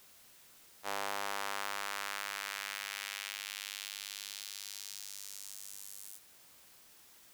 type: tone with high-pass filter sweep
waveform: sawtooth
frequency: 100.2 Hz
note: G2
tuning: 38 cents sharp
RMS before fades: -42 dBFS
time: 0.83-6.2 s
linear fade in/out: 50 ms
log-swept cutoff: 740 to 9400 Hz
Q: 1.2
effects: white hiss -60 dBFS RMS until 7.33 s